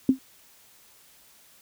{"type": "tone with exponential decay", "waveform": "sine", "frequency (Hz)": 263.1, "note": "C4", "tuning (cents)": 10, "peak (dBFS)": -11, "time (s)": [0.09, 0.19], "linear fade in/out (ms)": 2, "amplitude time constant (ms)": 21, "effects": ["white hiss -56 dBFS RMS until 1.61 s"]}